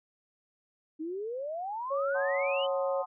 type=exponential sweep; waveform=sine; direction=up; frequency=303.6 to 3100 Hz; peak=-33 dBFS; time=0.99-2.67 s; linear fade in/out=20 ms
type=tone with pitch glide; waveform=sine; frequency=554.4 to 546.8 Hz; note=C#5 to C#5; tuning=0 to -24 cents; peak=-28 dBFS; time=1.9-3.03 s; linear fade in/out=20 ms; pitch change=-24 cents; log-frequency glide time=2.47-2.73 s
type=chord; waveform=sine; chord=F# diminished seventh; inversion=none; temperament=equal; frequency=740 / 880 / 1046.5 / 1244.5 Hz; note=F#5 / A5 / C6 / Eb6; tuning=0 / 0 / 0 / 0 cents; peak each=-37 / -41 / -39 / -41 dBFS; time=2.14-3.06 s; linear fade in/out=20 ms
effects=none